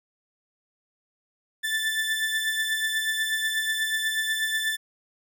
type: beating tone pair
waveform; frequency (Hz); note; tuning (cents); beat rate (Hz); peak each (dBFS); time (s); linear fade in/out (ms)
30% pulse; 1760 / 1768.2; A6 / A6; 0 / +8; 8.2; -23 / -29; 1.63-4.77; 20
effects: none

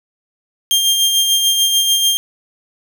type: tone with tremolo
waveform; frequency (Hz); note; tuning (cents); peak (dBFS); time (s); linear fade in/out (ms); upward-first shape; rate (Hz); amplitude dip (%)
sawtooth; 3197; G7; +33; -7; 0.71-2.17; 0; sine; 6.8; 40
effects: none

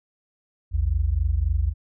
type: tone pair together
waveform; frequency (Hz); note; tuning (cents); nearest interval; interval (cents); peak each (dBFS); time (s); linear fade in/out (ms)
sine; 57.64 / 81.3; A#1 / E2; -19 / -23; tritone; 596; -22; 0.71-1.74; 50
effects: none

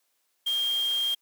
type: tone in noise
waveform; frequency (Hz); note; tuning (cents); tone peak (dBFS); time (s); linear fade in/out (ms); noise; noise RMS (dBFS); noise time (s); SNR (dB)
sine; 3210; G7; +40; -24; 0.46-1.15; 10; white; -41; 0.46-1.15; +14
effects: white hiss -73 dBFS RMS until 1.21 s + high-pass 300 Hz 12 dB/octave

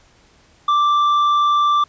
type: tone with hard clipping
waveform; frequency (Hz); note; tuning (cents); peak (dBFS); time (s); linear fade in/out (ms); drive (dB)
sine; 1174.7; D6; 0; -14; 0.68-1.84; 5; 5
effects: pink hiss -53 dBFS RMS until 1.88 s + resampled to 16000 Hz

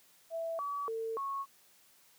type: tone with pitch steps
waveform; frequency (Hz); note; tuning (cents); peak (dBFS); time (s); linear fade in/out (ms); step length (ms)
sine; 660 / 1141 / 449.7 / 1101; E5 / C#6 / A4 / C#6; +2 / +50 / +38 / -12; -34; 0.3-1.46; 50; 290
effects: white hiss -64 dBFS RMS until 2.18 s + high-pass 100 Hz 12 dB/octave

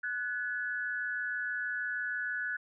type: tone pair together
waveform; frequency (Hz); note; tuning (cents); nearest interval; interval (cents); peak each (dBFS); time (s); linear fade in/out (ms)
sine; 1480 / 1706.3; F#6 / G#6; 0 / +46; major second; 246; -34 / -36; 0.03-2.57; 10
effects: none

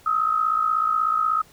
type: tone pair together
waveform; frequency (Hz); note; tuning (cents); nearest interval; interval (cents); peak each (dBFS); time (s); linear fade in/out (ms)
sine; 1262.1 / 1318.5; D#6 / E6; +24 / 0; minor second; 76; -20 / -24; 0.06-1.42; 5
effects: pink hiss -53 dBFS RMS until 1.52 s

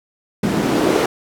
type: noise with band-pass filter sweep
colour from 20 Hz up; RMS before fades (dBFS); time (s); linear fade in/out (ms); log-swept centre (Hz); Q
white; -17; 0.43-1.06; 5; 210 to 410; 1.9
effects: none

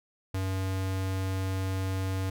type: tone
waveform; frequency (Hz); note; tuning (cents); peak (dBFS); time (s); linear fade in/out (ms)
square; 95; F#2; +46; -29; 0.34-2.3; 5
effects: none

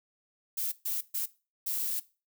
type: noise bursts at uneven times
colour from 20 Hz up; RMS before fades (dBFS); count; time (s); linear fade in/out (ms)
violet; -32; 4; 0.57-0.72 / 0.85-1.01 / 1.14-1.26 / 1.66-2; 10
effects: noise-tail reverb RT60 0.3 s tail -18 dB re dry

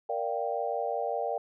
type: chord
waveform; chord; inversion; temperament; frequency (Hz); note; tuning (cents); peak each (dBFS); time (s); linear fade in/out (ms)
sine; G minor seventh; first; equal; 466.2 / 587.3 / 698.5 / 784; Bb4 / D5 / F5 / G5; 0 / 0 / 0 / 0; -34; 0.09-1.38; 5
effects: none

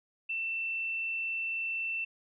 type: tone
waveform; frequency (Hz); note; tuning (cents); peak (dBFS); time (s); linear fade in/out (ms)
sine; 2679; E7; +27; -31; 0.29-2.05; 10
effects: none

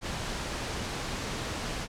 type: noise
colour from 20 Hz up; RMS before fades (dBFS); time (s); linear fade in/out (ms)
pink; -34; 0.01-1.88; 50
effects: low-pass 7000 Hz 12 dB/octave

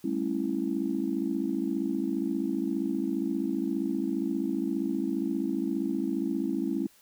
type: chord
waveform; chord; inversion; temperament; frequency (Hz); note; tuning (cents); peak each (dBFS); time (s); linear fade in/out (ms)
sine; A dominant seventh; third; just; 198 / 220 / 275 / 330; G3 / A3 / C#4 / E4; +18 / 0 / -14 / +2; -34 / -34 / -30 / -31; 0.04-6.87; 5
effects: tanh soft clip ceiling -16 dBFS + white hiss -60 dBFS RMS until 7.01 s

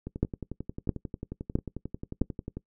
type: two click trains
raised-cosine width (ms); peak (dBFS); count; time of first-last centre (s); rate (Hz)
3; -22 / -11; 29 / 4; 0.07-2.57 / 0.23-2.217; 11.2 / 1.51
effects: noise-tail reverb RT60 0.1 s tail -21 dB re dry

